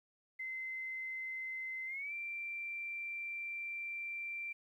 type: tone with pitch glide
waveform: sine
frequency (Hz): 2062 to 2355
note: C7 to D7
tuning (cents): -26 to +4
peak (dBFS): -39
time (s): 0.39-4.53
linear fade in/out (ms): 10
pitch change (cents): +230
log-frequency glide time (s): 1.86-2.13
effects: 12-bit